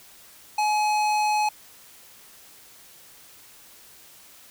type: tone with hard clipping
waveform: sine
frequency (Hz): 846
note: G#5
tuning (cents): +32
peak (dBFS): -22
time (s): 0.58-1.49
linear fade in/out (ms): 5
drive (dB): 16
effects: white hiss -50 dBFS RMS until 4.5 s